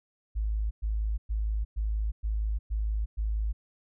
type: tone bursts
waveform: sine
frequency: 53.3 Hz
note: G#1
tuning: 46 cents sharp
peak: -26 dBFS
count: 7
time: 0.35-3.53 s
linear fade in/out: 20 ms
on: 360 ms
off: 110 ms
effects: none